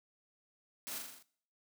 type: noise with echo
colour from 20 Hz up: white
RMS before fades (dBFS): -43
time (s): 0.87-0.98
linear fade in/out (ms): 0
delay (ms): 41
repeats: 6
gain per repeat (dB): -3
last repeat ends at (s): 1.226
effects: noise-tail reverb RT60 0.6 s tail -21 dB re dry + high-pass 150 Hz 12 dB/octave